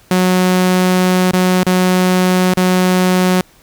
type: tone with dropouts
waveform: sawtooth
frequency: 183.3 Hz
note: F#3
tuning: 16 cents flat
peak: -6 dBFS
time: 0.11-3.41 s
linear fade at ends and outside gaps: 2 ms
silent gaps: 1.313-1.334 / 1.634-1.666 / 2.537-2.572 s
effects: pink hiss -48 dBFS RMS until 3.62 s